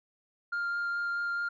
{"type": "tone with vibrato", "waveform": "sine", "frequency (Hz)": 1400, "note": "F6", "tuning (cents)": 4, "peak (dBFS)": -27, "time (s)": [0.52, 1.49], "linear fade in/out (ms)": 10, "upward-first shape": "triangle", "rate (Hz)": 4.7, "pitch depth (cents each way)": 9, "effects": ["tanh soft clip ceiling -28 dBFS"]}